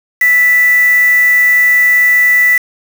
sine tone with quantisation, 1975.5 Hz, B6, in tune, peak -6 dBFS, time 0.21-2.58 s, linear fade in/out 5 ms, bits 3, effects none

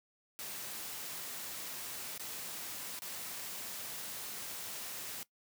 white noise with dropouts, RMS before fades -43 dBFS, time 0.39-5.23 s, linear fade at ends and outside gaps 0 ms, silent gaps 2.178-2.196 / 2.991-3.02 s, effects noise-tail reverb RT60 0.1 s tail -19 dB re dry + high-pass 100 Hz 12 dB/octave

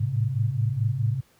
sine tone cluster, 107.1 / 111.8 / 133.8 Hz, A2 / A2 / C3, -46 / +28 / +39 cents, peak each -26 dBFS, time 0-1.21 s, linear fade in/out 10 ms, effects pink hiss -61 dBFS RMS until 1.39 s + high-pass 60 Hz 12 dB/octave

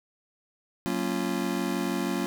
square chord, Gb major seventh, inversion none, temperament just, 185 / 231.2 / 277.5 / 346.9 Hz, Gb3 / Bb3 / Db4 / F4, 0 / -14 / +2 / -12 cents, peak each -33 dBFS, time 0.86-2.26 s, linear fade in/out 0 ms, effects none

